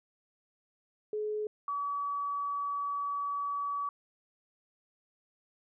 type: tone pair in turn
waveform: sine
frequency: 424.8 / 1141 Hz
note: G#4 / C#6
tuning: +39 / +50 cents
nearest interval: octave + perfect fourth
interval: 1711 cents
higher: second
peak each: -31 / -31 dBFS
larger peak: neither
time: 1.13-1.47 / 1.68-3.89 s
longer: second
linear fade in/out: 2 ms
effects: none